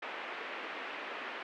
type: band-pass noise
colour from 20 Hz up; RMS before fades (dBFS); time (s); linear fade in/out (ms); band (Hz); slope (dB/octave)
white; -42; 0.02-1.43; 5; 290 to 2500; 24
effects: none